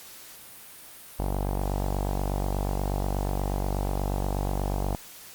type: tone with low-pass filter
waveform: sawtooth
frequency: 48.3 Hz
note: G1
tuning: 25 cents flat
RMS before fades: -28 dBFS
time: 1.19-4.95 s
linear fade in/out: 0 ms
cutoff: 800 Hz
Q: 2.9
effects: white hiss -46 dBFS RMS until 5.34 s + Opus 48 kbps